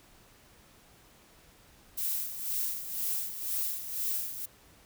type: noise with tremolo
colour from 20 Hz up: violet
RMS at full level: -31 dBFS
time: 1.97-4.46 s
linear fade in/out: 10 ms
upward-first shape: sine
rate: 2 Hz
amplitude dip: 65%
effects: pink hiss -59 dBFS RMS until 4.85 s